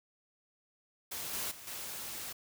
white noise with level steps, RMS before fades -40 / -37 / -50 / -42 dBFS, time 1.11-2.33 s, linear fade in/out 10 ms, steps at 1.33 / 1.51 / 1.67 s, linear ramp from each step 5 ms, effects none

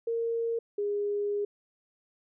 sine tone pair in turn, 461.5 / 409.8 Hz, A#4 / G#4, -17 / -23 cents, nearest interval major second, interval 206 cents, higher first, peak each -27 dBFS, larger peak neither, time 0.07-0.59 / 0.78-1.45 s, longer second, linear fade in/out 5 ms, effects none

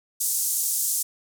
pink band-pass noise, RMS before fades -25 dBFS, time 0.2-1.03 s, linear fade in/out 10 ms, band 6800 to 15000 Hz, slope 24 dB/octave, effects none

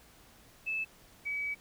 sine tone pair in turn, 2619 / 2280 Hz, E7 / C#7, -12 / +48 cents, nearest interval major second, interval 240 cents, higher first, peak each -31 / -32 dBFS, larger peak first, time 0.66-0.85 / 1.25-1.55 s, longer second, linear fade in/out 20 ms, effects pink hiss -59 dBFS RMS until 1.6 s

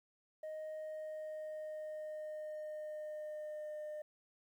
sine tone with pitch glide, 622.3 to 606 Hz, D#5 to D#5, 0 to -46 cents, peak -39 dBFS, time 0.43-4.02 s, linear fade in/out 5 ms, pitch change -46 cents, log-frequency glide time 0.73-3.84 s, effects tanh soft clip ceiling -41 dBFS + 12-bit

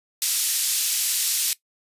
white band-pass noise, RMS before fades -23 dBFS, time 0.22-1.53 s, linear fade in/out 0 ms, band 3600 to 13000 Hz, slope 12 dB/octave, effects noise-tail reverb RT60 0.1 s tail -18 dB re dry + resampled to 32000 Hz

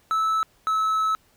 triangle tone pair in turn, 1308 / 1298.2 Hz, E6 / E6, -14 / -27 cents, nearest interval unison, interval 13 cents, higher first, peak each -18 dBFS, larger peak neither, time 0.11-0.43 / 0.67-1.15 s, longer second, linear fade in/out 0 ms, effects pink hiss -61 dBFS RMS until 1.36 s

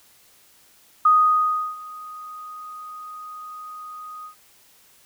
sine tone with ADSR envelope, 1244.5 Hz, D#6, in tune, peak -11 dBFS, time 1.05-4.35 s, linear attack 6 ms, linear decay 700 ms, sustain -23 dB, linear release 100 ms, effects white hiss -55 dBFS RMS until 5.05 s

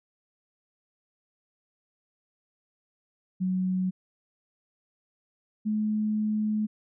sine tone pair in turn, 185.4 / 213.7 Hz, F#3 / G#3, +4 / +50 cents, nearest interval major second, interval 246 cents, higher second, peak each -24 dBFS, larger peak neither, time 3.4-3.91 / 5.65-6.67 s, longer second, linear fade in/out 20 ms, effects none

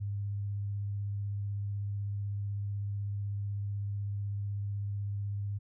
sine tone with vibrato, 101.1 Hz, G#2, 46 cents flat, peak -32 dBFS, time 0-5.59 s, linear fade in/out 20 ms, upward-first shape triangle, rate 16 Hz, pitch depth 16 cents each way, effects none

